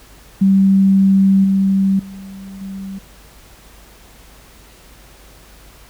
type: tone with level steps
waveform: sine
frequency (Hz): 193.8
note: G3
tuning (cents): -20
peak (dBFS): -8 / -11 / -30 / -25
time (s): 0.41-2.99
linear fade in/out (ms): 10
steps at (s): 1.44 / 1.99 / 2.61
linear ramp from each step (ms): 5
effects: added 50 Hz sine -45 dBFS peak until 5.89 s + pink hiss -45 dBFS RMS until 5.89 s